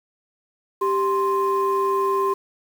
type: tone pair together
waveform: sine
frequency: 392 / 1046.5 Hz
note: G4 / C6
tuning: 0 / 0 cents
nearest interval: octave + perfect fourth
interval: 1700 cents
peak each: -20 dBFS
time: 0.81-2.34 s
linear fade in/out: 10 ms
effects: tanh soft clip ceiling -12 dBFS + 7-bit